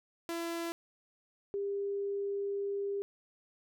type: tone pair in turn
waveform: sawtooth / sine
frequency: 336.5 / 400.2 Hz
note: E4 / G4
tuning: +36 / +36 cents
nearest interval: minor third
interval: 300 cents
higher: second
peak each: -31 / -32 dBFS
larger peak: first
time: 0.29-0.72 / 1.54-3.02 s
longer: second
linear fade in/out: 0 ms
effects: none